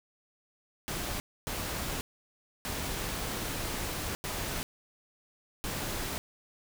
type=noise bursts at uneven times; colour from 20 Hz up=pink; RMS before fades=-35 dBFS; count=5; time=0.88-1.2 / 1.47-2.01 / 2.65-4.15 / 4.24-4.63 / 5.64-6.18 s; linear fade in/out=0 ms; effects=none